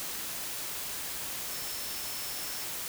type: tone in noise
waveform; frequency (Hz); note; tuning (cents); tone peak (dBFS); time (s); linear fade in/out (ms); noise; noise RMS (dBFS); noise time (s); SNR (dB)
sine; 5330; E8; +18; -44; 1.51-2.64; 0; white; -37; 0-2.88; -10
effects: none